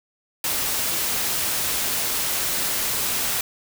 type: noise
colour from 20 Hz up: white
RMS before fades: -24 dBFS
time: 0.44-3.41 s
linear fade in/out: 2 ms
effects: none